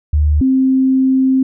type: tone pair in turn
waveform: sine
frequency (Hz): 75 / 263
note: D2 / C4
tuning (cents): +37 / +9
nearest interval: octave + minor seventh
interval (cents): 2172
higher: second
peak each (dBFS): -9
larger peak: neither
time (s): 0.13-0.41 / 0.41-1.43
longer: second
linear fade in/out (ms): 5
effects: none